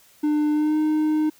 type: tone with pitch glide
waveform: triangle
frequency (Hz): 299.9 to 307.8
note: D4 to D#4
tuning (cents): +36 to -19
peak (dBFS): -16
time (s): 0.23-1.3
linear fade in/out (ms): 10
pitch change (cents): +45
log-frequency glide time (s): 0.52-0.77
effects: white hiss -55 dBFS RMS until 1.39 s